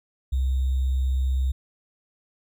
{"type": "tone with sample-and-hold", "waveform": "sine", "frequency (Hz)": 65.41, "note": "C2", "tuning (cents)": 0, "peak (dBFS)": -20, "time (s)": [0.32, 1.52], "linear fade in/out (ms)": 10, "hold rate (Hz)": 3675, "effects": []}